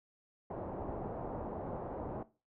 white low-pass noise, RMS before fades -41 dBFS, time 0.5-2.23 s, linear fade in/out 5 ms, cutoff 780 Hz, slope 24 dB/octave, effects noise-tail reverb RT60 0.3 s tail -17 dB re dry

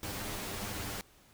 pink noise with comb filter, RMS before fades -39 dBFS, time 0.03-1.01 s, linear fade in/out 0 ms, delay 10 ms, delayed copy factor +0.65, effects pink hiss -62 dBFS RMS until 1.33 s

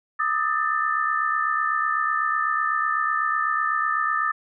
sine tone cluster, 1213 / 1281 / 1777 Hz, D#6 / E6 / A6, -44 / -50 / +17 cents, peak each -25 dBFS, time 0.19-4.32 s, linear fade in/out 10 ms, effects none

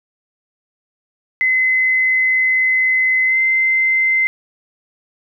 sine tone with pitch glide, 2041 to 2073 Hz, C7 to C7, -44 to -17 cents, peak -12 dBFS, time 1.41-4.27 s, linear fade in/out 0 ms, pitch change +27 cents, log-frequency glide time 3.26-3.38 s, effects 9-bit

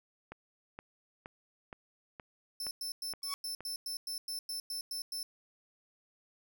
click train, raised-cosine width 0.5 ms, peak -29 dBFS, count 8, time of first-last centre 0.32-3.606 s, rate 2.13 Hz
sawtooth tone bursts, 5300 Hz, E8, 9 cents sharp, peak -34 dBFS, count 13, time 2.6-5.23 s, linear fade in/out 2 ms, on 110 ms, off 100 ms
sawtooth tone with exponential growth, 1123 Hz, C#6, 22 cents sharp, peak -31 dBFS, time 3.22-3.34 s, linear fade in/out 0 ms, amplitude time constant 26 ms
effects none

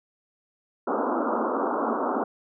pink band-pass noise, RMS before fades -26 dBFS, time 0.87-2.24 s, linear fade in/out 5 ms, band 220 to 1400 Hz, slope 96 dB/octave, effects none

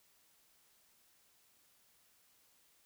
silence, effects white hiss -70 dBFS RMS until 2.85 s

